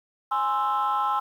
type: chord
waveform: sine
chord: Ab augmented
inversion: none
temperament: equal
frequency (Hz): 830.6 / 1046.5 / 1318.5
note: Ab5 / C6 / E6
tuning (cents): 0 / 0 / 0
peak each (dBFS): -25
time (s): 0.31-1.2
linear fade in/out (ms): 10
effects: tanh soft clip ceiling -17 dBFS + 9-bit